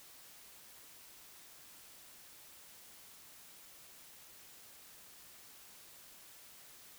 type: silence
effects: white hiss -57 dBFS RMS until 6.98 s